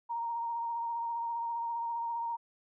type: tone with vibrato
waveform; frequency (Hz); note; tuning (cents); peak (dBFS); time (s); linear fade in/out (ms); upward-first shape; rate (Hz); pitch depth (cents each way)
sine; 932.3; A#5; 0; -32; 0.09-2.37; 20; sine; 15; 21
effects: none